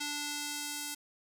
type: tone with band-pass filter sweep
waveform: square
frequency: 292.6 Hz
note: D4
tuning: 6 cents flat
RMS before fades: -38 dBFS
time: 0-0.95 s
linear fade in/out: 10 ms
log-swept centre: 5400 to 9500 Hz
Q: 0.78
effects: none